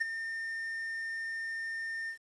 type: tone with ADSR envelope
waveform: triangle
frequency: 1813 Hz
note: A#6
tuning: 49 cents flat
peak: -23 dBFS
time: 0-2.18 s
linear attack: 17 ms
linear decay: 13 ms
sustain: -10 dB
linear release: 92 ms
effects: resampled to 24000 Hz + 10-bit